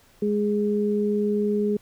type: tone pair together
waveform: sine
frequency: 207.7 / 415.4 Hz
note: G#3 / G#4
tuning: 0 / 0 cents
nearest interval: octave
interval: 1200 cents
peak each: -23 dBFS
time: 0.22-1.77 s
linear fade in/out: 5 ms
effects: pink hiss -57 dBFS RMS until 1.81 s